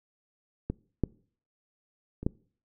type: clicks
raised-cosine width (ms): 3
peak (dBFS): -17 / -12 / -25 / -13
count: 4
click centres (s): 0.7 / 1.037 / 2.23 / 2.265
effects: noise-tail reverb RT60 0.5 s tail -24 dB re dry